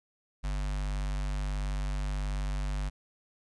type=tone with notch filter; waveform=square; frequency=49.27 Hz; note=G1; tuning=10 cents sharp; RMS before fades=-32 dBFS; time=0.43-2.9 s; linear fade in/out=20 ms; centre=380 Hz; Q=0.96; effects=resampled to 22050 Hz + 12-bit